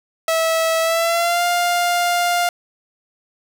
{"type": "tone with pitch glide", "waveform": "sawtooth", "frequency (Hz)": [651, 701.8], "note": ["E5", "F5"], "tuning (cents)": [-22, 8], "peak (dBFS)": -12, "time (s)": [0.28, 2.49], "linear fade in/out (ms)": 2, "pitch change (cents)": 130, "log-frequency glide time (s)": [0.81, 1.44], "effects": []}